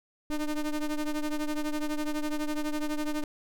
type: ring-modulated tone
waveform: square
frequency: 152 Hz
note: D#3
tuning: 40 cents flat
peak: -26 dBFS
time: 0.3-3.24 s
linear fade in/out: 2 ms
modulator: 146 Hz
effects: none